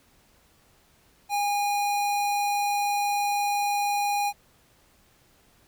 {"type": "tone", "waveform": "square", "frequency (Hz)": 817, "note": "G#5", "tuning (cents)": -29, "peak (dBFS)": -24, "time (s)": [1.29, 4.33], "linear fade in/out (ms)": 50, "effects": ["pink hiss -61 dBFS RMS until 5.67 s"]}